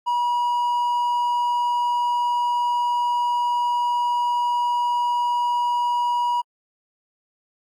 triangle tone, 965 Hz, B5, 40 cents flat, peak -17 dBFS, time 0.06-6.42 s, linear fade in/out 20 ms, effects AAC 64 kbps

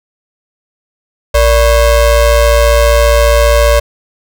square ring-modulated tone, 261.6 Hz, C4, in tune, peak -3 dBFS, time 1.34-3.8 s, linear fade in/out 10 ms, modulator 319 Hz, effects none

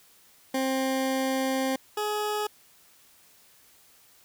20% pulse tone pair in turn, 264.4 / 420.8 Hz, C4 / G#4, +18 / +23 cents, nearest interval minor sixth, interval 805 cents, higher second, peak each -20 / -22 dBFS, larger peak first, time 0.54-1.76 / 1.97-2.47 s, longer first, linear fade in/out 5 ms, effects white hiss -58 dBFS RMS until 4.24 s

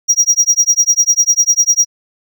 triangle tone with tremolo, 5710 Hz, F8, 37 cents sharp, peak -4 dBFS, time 0.08-1.86 s, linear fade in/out 20 ms, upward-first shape sine, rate 10 Hz, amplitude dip 100%, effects none

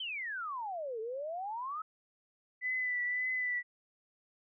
sine exponential two-way sweep, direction down then up, 3175 to 430 to 1309 Hz, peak -36 dBFS, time 0-1.82 s, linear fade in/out 5 ms, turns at 1 s
sine tone with vibrato, 1992 Hz, B6, 14 cents sharp, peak -31 dBFS, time 2.61-3.63 s, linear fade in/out 50 ms, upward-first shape triangle, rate 1.8 Hz, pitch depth 35 cents each way
effects none

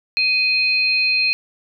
sine tone pair together, 2499 / 4199 Hz, D#7 / C8, +7 / +5 cents, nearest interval major sixth, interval 898 cents, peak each -16 / -20 dBFS, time 0.17-1.33 s, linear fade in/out 0 ms, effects none

